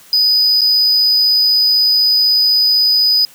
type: tone with dropouts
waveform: triangle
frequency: 4978 Hz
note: D#8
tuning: in tune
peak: -8 dBFS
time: 0.13-3.25 s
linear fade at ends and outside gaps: 1 ms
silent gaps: 0.609-0.616 s
effects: white hiss -43 dBFS RMS until 3.34 s